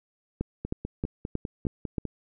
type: two click trains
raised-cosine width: 3 ms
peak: -19 / -15 dBFS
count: 8 / 6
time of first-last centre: 0.65-2.053 / 0.41-1.982 s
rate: 4.99 / 3.18 Hz
effects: none